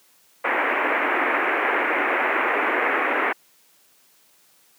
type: band-pass noise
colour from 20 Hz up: white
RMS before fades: -22 dBFS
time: 0.44-3.33 s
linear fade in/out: 10 ms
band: 270 to 2300 Hz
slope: 48 dB/octave
effects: white hiss -58 dBFS RMS until 4.78 s + high-pass 150 Hz 12 dB/octave